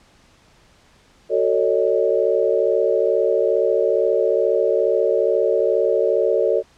sine chord, D# half-diminished seventh, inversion first, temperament just, 373.4 / 448 / 560 / 622.3 Hz, F#4 / A4 / C#5 / D#5, +16 / +31 / +18 / 0 cents, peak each -22 / -19 / -20 / -23 dBFS, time 1.29-6.63 s, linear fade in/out 50 ms, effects pink hiss -54 dBFS RMS until 6.77 s + low-pass 7000 Hz 12 dB/octave

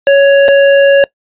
square tone with dropouts, 557 Hz, C#5, 8 cents sharp, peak -4 dBFS, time 0.07-1.04 s, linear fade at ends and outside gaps 1 ms, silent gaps 0.482-0.486 s, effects noise-tail reverb RT60 0.1 s tail -22 dB re dry + resampled to 8000 Hz

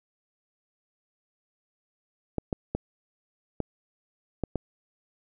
clicks, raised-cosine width 2 ms, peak -14 dBFS, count 6, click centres 2.383 / 2.528 / 2.75 / 3.603 / 4.437 / 4.557 s, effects none

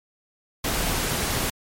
pink noise, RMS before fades -25 dBFS, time 0.64-1.5 s, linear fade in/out 5 ms, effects MP3 64 kbps

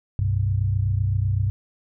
sine tone cluster, 64.9 / 97.8 / 125.7 Hz, C2 / G2 / B2, -13 / -4 / +31 cents, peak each -29 / -20 / -27 dBFS, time 0.19-1.5 s, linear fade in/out 0 ms, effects none

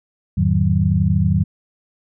sine tone cluster, 84.1 / 104.2 / 153.4 / 186 Hz, E2 / G#2 / D#3 / F#3, +35 / +6 / -24 / +9 cents, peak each -19 dBFS, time 0.37-1.44 s, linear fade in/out 10 ms, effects none

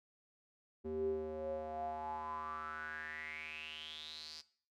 square tone with band-pass filter sweep, 77.78 Hz, D#2, in tune, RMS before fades -43 dBFS, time 0.84-4.42 s, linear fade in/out 20 ms, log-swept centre 330 to 4900 Hz, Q 8.6, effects noise-tail reverb RT60 0.5 s tail -18 dB re dry

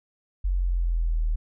sine exponential sweep, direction down, 46.25 to 38.89 Hz, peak -21 dBFS, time 0.44-1.36 s, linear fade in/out 10 ms, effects none

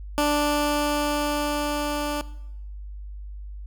15% pulse tone with level ramp, 293.7 Hz, D4, in tune, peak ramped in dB -13 to -19 dBFS, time 0.18-2.21 s, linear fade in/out 0 ms, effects noise-tail reverb RT60 0.8 s tail -18 dB re dry + added 50 Hz sine -34 dBFS peak until 3.66 s

